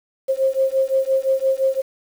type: beating tone pair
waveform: sine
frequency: 530 / 535.8 Hz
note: C5 / C5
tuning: +22 / +41 cents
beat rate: 5.8 Hz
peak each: -19 dBFS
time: 0.28-1.82 s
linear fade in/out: 20 ms
effects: 7-bit

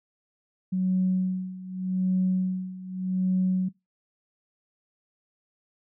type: tone with tremolo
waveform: sine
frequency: 185.5 Hz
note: F#3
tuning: 5 cents sharp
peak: -19 dBFS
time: 0.72-3.69 s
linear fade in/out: 10 ms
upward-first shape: sine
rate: 0.84 Hz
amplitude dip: 85%
effects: noise-tail reverb RT60 0.2 s tail -21 dB re dry + tanh soft clip ceiling -15 dBFS

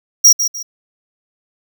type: tone with echo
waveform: square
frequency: 5690 Hz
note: F8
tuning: 31 cents sharp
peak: -4 dBFS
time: 0.24-0.33 s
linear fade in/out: 10 ms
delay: 150 ms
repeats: 2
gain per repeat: -10 dB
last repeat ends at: 0.63 s
effects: none

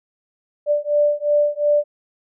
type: beating tone pair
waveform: sine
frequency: 587.3 / 590.1 Hz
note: D5 / D5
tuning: 0 / +8 cents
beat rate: 2.8 Hz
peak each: -18 dBFS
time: 0.66-1.84 s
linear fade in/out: 50 ms
effects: none

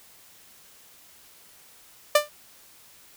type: tone with exponential decay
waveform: sawtooth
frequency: 594 Hz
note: D5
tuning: 20 cents sharp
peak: -8 dBFS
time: 2.15-2.29 s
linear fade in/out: 5 ms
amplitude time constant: 29 ms
effects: white hiss -53 dBFS RMS until 3.16 s

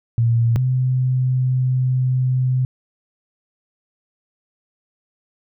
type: tone pair in turn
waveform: sine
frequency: 116.54 / 128.23 Hz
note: A#2 / C3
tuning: 0 / -35 cents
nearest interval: major second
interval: 165 cents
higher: second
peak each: -13 / -15 dBFS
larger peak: first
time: 0.18-0.56 / 0.56-2.65 s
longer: second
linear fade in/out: 0 ms
effects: none

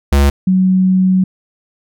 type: tone pair in turn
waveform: square / sine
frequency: 70.2 / 186.6 Hz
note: C#2 / F#3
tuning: +22 / +15 cents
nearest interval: octave + perfect fourth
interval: 1693 cents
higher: second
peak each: -8 dBFS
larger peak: neither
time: 0.12-0.3 / 0.47-1.24 s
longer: second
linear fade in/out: 5 ms
effects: none

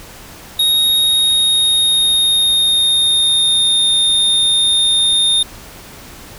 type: tone with pitch glide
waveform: square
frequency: 3751 to 3651 Hz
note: A#7 to A#7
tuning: +10 to -37 cents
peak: -11 dBFS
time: 0.59-5.43 s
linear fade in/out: 5 ms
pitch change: -47 cents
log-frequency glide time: 0.89-3.89 s
effects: pink hiss -36 dBFS RMS until 6.38 s

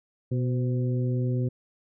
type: harmonic tone with a mistuned harmonic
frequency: 124.3 Hz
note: B2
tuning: 12 cents sharp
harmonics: 1 / 2 / 3 / 4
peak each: -24 / -32 / -35 / -39 dBFS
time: 0.31-1.49 s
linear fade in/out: 10 ms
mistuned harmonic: 4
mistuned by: +50 cents
effects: none

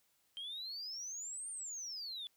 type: exponential two-way sweep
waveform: sine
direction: up then down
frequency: 3136 to 9040 to 3422 Hz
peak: -40 dBFS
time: 0.37-2.27 s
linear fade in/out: 0 ms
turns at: 1.5 s
effects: tanh soft clip ceiling -39 dBFS + white hiss -75 dBFS RMS until 2.36 s

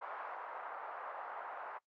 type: band-pass noise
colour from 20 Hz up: white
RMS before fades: -45 dBFS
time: 0.01-1.79 s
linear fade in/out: 20 ms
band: 610 to 1300 Hz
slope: 24 dB/octave
effects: noise-tail reverb RT60 0.1 s tail -21 dB re dry + Opus 48 kbps

